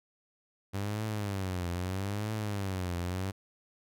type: tone with vibrato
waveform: sawtooth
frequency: 97.3 Hz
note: G2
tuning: 12 cents flat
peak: -28 dBFS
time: 0.73-3.32 s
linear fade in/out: 20 ms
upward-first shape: triangle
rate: 0.78 Hz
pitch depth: 210 cents each way
effects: none